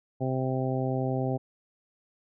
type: harmonic tone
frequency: 130.5 Hz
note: C3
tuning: 4 cents flat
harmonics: 1 / 2 / 3 / 4 / 5 / 6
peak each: -29 / -32 / -34 / -35 / -36 / -37 dBFS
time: 0.2-1.38 s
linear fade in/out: 20 ms
effects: none